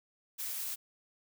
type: noise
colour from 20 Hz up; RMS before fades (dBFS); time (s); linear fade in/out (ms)
blue; -38; 0.38-0.76; 20
effects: none